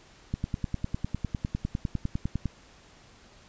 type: click train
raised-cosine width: 5 ms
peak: -16 dBFS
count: 22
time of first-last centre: 0.34-2.457 s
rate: 9.92 Hz
effects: pink hiss -55 dBFS RMS until 3.48 s + resampled to 16000 Hz